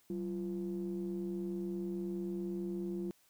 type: ring-modulated tone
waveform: triangle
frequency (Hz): 77.78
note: D#2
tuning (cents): 0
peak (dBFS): -30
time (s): 0.1-3.11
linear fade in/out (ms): 0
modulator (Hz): 268
effects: tanh soft clip ceiling -27 dBFS + white hiss -69 dBFS RMS until 3.29 s